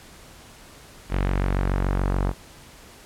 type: tone with low-pass filter sweep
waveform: sawtooth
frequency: 47 Hz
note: F#1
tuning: 28 cents sharp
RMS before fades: -23 dBFS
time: 1.09-2.34 s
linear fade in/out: 50 ms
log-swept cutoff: 2400 to 1200 Hz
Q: 1.2
effects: pink hiss -47 dBFS RMS until 3.05 s + low-pass 12000 Hz 12 dB/octave